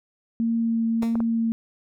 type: tone with vibrato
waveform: sine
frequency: 228.6 Hz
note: A#3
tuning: 34 cents flat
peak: -20 dBFS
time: 0.4-1.52 s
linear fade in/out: 0 ms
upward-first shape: triangle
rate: 1.6 Hz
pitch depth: 11 cents each way
type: tone with exponential decay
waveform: 15% pulse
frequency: 230 Hz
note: A#3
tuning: 23 cents flat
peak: -24 dBFS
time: 1.02-1.26 s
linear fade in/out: 2 ms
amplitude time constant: 52 ms
type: clicks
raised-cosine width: 1 ms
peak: -18 dBFS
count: 3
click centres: 1.031 / 1.155 / 1.204 s
effects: none